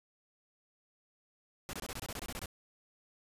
pink noise bursts, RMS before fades -41 dBFS, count 12, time 1.69-2.458 s, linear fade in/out 0 ms, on 42 ms, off 24 ms, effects resampled to 32000 Hz

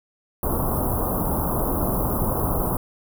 pink band-stop noise, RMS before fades -23 dBFS, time 0.43-2.77 s, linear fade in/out 2 ms, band 1200 to 11000 Hz, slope 48 dB/octave, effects none

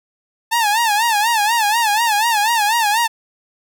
sawtooth tone with vibrato, 880 Hz, A5, in tune, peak -10 dBFS, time 0.51-3.08 s, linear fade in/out 20 ms, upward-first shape sine, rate 4.1 Hz, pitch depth 130 cents each way, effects none

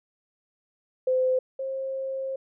sine tone pair in turn, 514 / 533.5 Hz, C5 / C5, -31 / +34 cents, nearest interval minor second, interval 65 cents, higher second, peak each -20 / -28 dBFS, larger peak first, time 1.07-1.39 / 1.59-2.36 s, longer second, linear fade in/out 5 ms, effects none

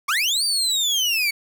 30% pulse linear two-way sweep, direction up then down, 1046.5 to 4699 to 2223 Hz, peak -16 dBFS, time 0.08-1.31 s, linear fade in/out 10 ms, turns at 0.44 s, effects 8-bit

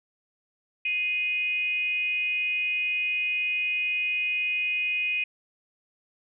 sine tone with frequency modulation, 2489 Hz, D#7, in tune, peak -24 dBFS, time 0.85-5.24 s, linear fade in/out 5 ms, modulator 388 Hz, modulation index 0.39, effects none

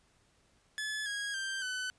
sawtooth tone with pitch steps, 1719 / 1645.2 / 1574.5 / 1506.9 Hz, A6 / G#6 / G6 / F#6, -41 / -17 / +7 / +31 cents, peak -31 dBFS, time 0.78-1.9 s, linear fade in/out 0 ms, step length 280 ms, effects pink hiss -69 dBFS RMS until 1.98 s + resampled to 22050 Hz

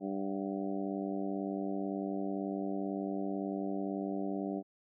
harmonic tone with a mistuned harmonic, 98 Hz, G2, in tune, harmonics 2 / 3 / 4 / 5 / 6 / 7 / 8, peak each -38 / -37 / -41 / -49 / -45 / -45 / -48 dBFS, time 0-4.63 s, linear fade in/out 50 ms, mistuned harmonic 8, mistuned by -60 cents, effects none

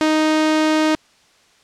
sawtooth tone, 311.1 Hz, D#4, in tune, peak -10 dBFS, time 0.01-0.95 s, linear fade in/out 0 ms, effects white hiss -54 dBFS RMS until 1.63 s + low-pass 6000 Hz 12 dB/octave

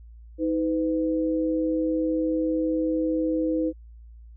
sine tone pair together, 317.4 / 504.4 Hz, D#4 / B4, +35 / +36 cents, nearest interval minor sixth, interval 801 cents, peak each -23 / -27 dBFS, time 0.38-3.73 s, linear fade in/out 50 ms, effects added 57 Hz sine -43 dBFS peak until 4.36 s

